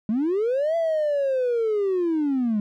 triangle linear two-way sweep, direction up then down, 202.4 to 674 to 202.4 Hz, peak -17 dBFS, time 0.09-2.6 s, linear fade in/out 2 ms, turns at 0.76 s, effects tanh soft clip ceiling -16 dBFS

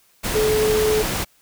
sine tone in noise, 430 Hz, A4, 40 cents flat, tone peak -16 dBFS, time 0.34-1.03 s, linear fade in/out 20 ms, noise pink, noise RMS -24 dBFS, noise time 0.23-1.25 s, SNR +5 dB, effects white hiss -58 dBFS RMS until 1.41 s

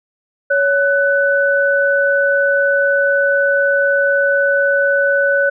sine tone pair together, 560 / 1496 Hz, C#5 / F#6, +18 / +19 cents, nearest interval octave + perfect fourth, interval 1701 cents, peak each -14 dBFS, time 0.5-5.5 s, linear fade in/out 10 ms, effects none

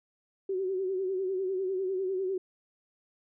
sine tone with vibrato, 378.1 Hz, F#4, 38 cents sharp, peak -28 dBFS, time 0.49-2.38 s, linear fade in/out 5 ms, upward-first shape sine, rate 10 Hz, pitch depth 62 cents each way, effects none

